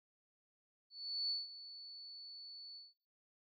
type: tone with ADSR envelope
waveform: sine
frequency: 4455 Hz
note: C#8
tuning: 8 cents sharp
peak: -34 dBFS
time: 0.9-2.94 s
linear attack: 400 ms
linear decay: 170 ms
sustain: -15 dB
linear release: 180 ms
effects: noise-tail reverb RT60 0.7 s tail -24 dB re dry